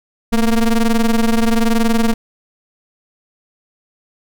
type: ring-modulated tone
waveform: square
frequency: 116.54 Hz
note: A#2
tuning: in tune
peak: -9 dBFS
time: 0.32-2.14 s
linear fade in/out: 10 ms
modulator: 106 Hz
effects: none